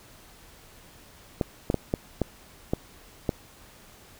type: clicks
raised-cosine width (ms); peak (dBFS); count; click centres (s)
2; -10; 7; 1.412 / 1.701 / 1.743 / 1.939 / 2.217 / 2.735 / 3.292
effects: pink hiss -52 dBFS RMS until 4.19 s